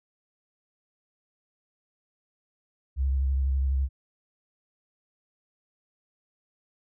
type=tone with vibrato; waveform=sine; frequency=67.2 Hz; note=C2; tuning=47 cents sharp; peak=-22 dBFS; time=2.96-3.89 s; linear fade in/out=50 ms; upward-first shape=sine; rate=12 Hz; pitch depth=41 cents each way; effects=none